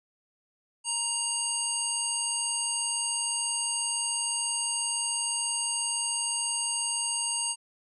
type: harmonic tone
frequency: 937 Hz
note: A#5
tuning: 9 cents sharp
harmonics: 1 / 3 / 5 / 7 / 9 / 10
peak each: -39 / -35 / -37 / -37 / -30 / -36 dBFS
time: 0.84-7.56 s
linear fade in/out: 50 ms
effects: none